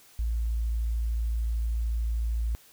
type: tone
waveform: sine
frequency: 56.7 Hz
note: A#1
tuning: 47 cents flat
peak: -25 dBFS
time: 0.19-2.55 s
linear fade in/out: 0 ms
effects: white hiss -56 dBFS RMS until 2.72 s